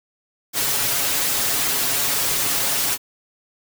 white noise with comb filter, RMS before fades -21 dBFS, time 0.53-2.98 s, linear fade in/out 50 ms, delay 7.2 ms, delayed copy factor +0.85, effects none

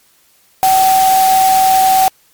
sine tone in noise, 762 Hz, G5, 49 cents flat, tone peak -7 dBFS, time 0.63-2.08 s, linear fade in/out 0 ms, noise white, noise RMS -19 dBFS, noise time 0.63-2.08 s, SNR +9 dB, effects white hiss -52 dBFS RMS until 2.33 s + MP3 96 kbps

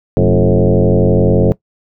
sine tone with frequency modulation, 163.9 Hz, E3, 10 cents flat, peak -7 dBFS, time 0.17-1.52 s, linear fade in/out 0 ms, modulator 91.8 Hz, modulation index 4.3, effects noise-tail reverb RT60 0.1 s tail -19 dB re dry

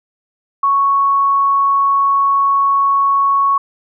sine tone, 1108.7 Hz, C#6, in tune, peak -10 dBFS, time 0.63-3.58 s, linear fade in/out 5 ms, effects none

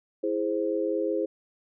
sine chord, E augmented, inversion none, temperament equal, 329.6 / 415.3 / 523.3 Hz, E4 / G#4 / B#4, 0 / 0 / 0 cents, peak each -29 dBFS, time 0.23-1.26 s, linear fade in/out 10 ms, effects none

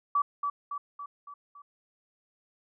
sine tone with echo, 1149 Hz, D6, 38 cents flat, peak -22 dBFS, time 0.15-0.22 s, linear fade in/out 5 ms, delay 280 ms, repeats 5, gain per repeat -5 dB, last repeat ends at 1.62 s, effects none

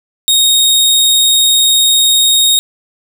sawtooth tone, 3731 Hz, A#7, 1 cent sharp, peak -4 dBFS, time 0.28-2.59 s, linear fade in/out 0 ms, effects none

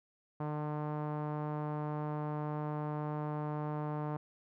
sawtooth tone with low-pass filter, 150.3 Hz, D3, 40 cents sharp, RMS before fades -37 dBFS, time 0.4-4.17 s, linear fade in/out 5 ms, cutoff 1000 Hz, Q 1.9, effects none

